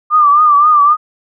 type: tone with vibrato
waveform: sine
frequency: 1191 Hz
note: D6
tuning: 24 cents sharp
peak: -5 dBFS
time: 0.1-0.97 s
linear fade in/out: 50 ms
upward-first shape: triangle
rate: 3.8 Hz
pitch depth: 84 cents each way
effects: none